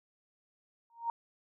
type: tone with exponential growth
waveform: sine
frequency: 930 Hz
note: A#5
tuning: 4 cents flat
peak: -27 dBFS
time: 0.9-1.1 s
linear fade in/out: 1 ms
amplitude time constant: 42 ms
effects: none